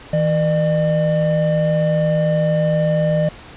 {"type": "tone pair together", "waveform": "triangle", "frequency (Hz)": [161.3, 602.7], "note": ["E3", "D5"], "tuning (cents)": [-37, 45], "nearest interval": "octave + major seventh", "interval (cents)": 2282, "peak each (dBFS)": -15, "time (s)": [0.13, 3.29], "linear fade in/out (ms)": 5, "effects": ["pink hiss -39 dBFS RMS until 3.56 s", "resampled to 8000 Hz"]}